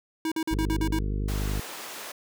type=tone bursts; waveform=square; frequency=320 Hz; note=D#4; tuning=49 cents sharp; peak=-26 dBFS; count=7; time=0.25-0.989 s; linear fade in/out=2 ms; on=67 ms; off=45 ms
type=harmonic tone; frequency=50.7 Hz; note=G#1; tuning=41 cents flat; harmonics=1 / 2 / 3 / 4 / 5 / 6 / 7 / 8 / 9; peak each=-27 / -33 / -37 / -39 / -41 / -43 / -44 / -45 / -46 dBFS; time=0.51-1.6 s; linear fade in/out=5 ms
type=high-pass noise; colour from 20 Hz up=pink; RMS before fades=-39 dBFS; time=1.28-2.12 s; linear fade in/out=5 ms; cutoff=470 Hz; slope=12 dB/octave
effects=none